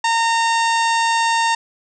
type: harmonic tone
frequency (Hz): 917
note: A#5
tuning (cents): -29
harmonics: 1 / 2 / 3 / 4 / 5 / 6 / 7 / 8 / 9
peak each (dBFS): -16 / -22 / -26 / -28 / -30 / -32 / -33 / -34 / -35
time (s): 0.04-1.55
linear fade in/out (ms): 5
effects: none